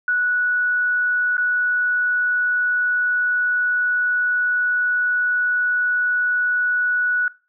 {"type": "tone with dropouts", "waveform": "sine", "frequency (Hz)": 1472, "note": "F#6", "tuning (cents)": -9, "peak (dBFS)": -16, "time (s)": [0.08, 7.28], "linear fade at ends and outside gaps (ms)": 2, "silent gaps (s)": [1.369, 1.379], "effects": ["noise-tail reverb RT60 0.3 s tail -19 dB re dry"]}